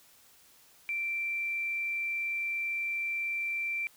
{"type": "tone", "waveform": "sine", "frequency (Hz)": 2349, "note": "D7", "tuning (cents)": 0, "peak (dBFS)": -30, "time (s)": [0.89, 3.87], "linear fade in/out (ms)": 0, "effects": ["white hiss -60 dBFS RMS until 3.96 s"]}